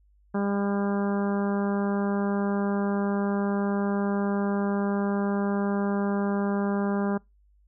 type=harmonic tone; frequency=200.6 Hz; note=G3; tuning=40 cents sharp; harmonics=1 / 2 / 3 / 4 / 5 / 6 / 7 / 8; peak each=-25 / -31 / -35 / -37 / -39 / -41 / -42 / -43 dBFS; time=0.34-7.18 s; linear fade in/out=10 ms; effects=noise-tail reverb RT60 0.2 s tail -25 dB re dry + added 50 Hz sine -58 dBFS peak until 7.67 s